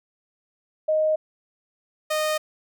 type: tone pair in turn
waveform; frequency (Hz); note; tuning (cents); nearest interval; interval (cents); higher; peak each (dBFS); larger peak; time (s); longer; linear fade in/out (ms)
sine / sawtooth; 622.3 / 616.9; D#5 / D#5; 0 / -15; unison; 15; first; -18; neither; 0.88-1.16 / 2.1-2.38; neither; 10
effects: none